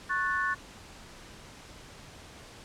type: chord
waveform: sine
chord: F# minor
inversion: second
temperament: equal with one note detuned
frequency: 1099.2 / 1480 / 1760 Hz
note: C#6 / F#6 / A6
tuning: -15 / 0 / 0 cents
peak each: -31 dBFS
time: 0.09-0.55 s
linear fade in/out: 20 ms
effects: pink hiss -49 dBFS RMS until 2.64 s + low-pass 8000 Hz 12 dB/octave